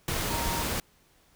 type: tone in noise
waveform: sine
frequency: 932.3 Hz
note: A#5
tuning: in tune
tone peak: -34 dBFS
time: 0.3-0.63 s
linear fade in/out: 2 ms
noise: pink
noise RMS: -30 dBFS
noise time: 0.08-0.8 s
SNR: -7 dB
effects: pink hiss -63 dBFS RMS until 1.35 s